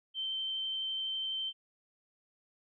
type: tone with vibrato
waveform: sine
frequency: 3109 Hz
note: G7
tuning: 15 cents flat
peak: -33 dBFS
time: 0.14-1.53 s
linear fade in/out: 50 ms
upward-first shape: sine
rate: 12 Hz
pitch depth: 9 cents each way
effects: none